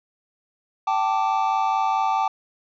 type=chord; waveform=triangle; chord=G suspended second; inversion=none; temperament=equal with one note detuned; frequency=775.4 / 880 / 1174.7 Hz; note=G5 / A5 / D6; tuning=-19 / 0 / 0 cents; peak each=-21 / -21 / -24 dBFS; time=0.87-2.28 s; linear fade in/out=5 ms; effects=resampled to 16000 Hz